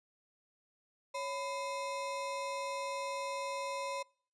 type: ring-modulated tone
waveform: square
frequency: 778 Hz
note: G5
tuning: 13 cents flat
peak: -34 dBFS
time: 1.14-4.03 s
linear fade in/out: 10 ms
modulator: 224 Hz
effects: noise-tail reverb RT60 0.5 s tail -26 dB re dry + resampled to 22050 Hz